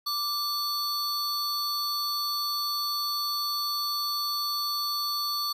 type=tone pair together; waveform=square; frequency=1176 / 4440 Hz; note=D6 / C#8; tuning=+2 / +2 cents; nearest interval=octave + major seventh; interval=2300 cents; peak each=-33 / -29 dBFS; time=0.06-5.53 s; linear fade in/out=10 ms; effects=resampled to 32000 Hz + 11-bit